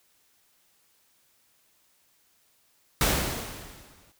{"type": "noise with exponential decay", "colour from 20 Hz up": "pink", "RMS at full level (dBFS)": -21, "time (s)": [3.01, 4.12], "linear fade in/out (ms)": 1, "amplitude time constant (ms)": 240, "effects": ["white hiss -66 dBFS RMS until 4.19 s"]}